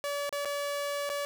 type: tone with dropouts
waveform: sawtooth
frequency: 573 Hz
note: D5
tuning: 43 cents flat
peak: -27 dBFS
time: 0.04-1.25 s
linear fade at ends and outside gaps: 0 ms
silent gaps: 0.293-0.326 / 0.449-0.456 / 1.092-1.099 s
effects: none